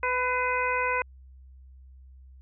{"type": "harmonic tone with a mistuned harmonic", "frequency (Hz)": 500, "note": "B4", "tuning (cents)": 21, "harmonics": [1, 2, 3, 4, 5], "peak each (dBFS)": [-31, -28, -31, -32, -32], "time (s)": [0.03, 1.02], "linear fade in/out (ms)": 2, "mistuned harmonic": 4, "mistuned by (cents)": 40, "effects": ["added 65 Hz sine -47 dBFS peak until 2.41 s"]}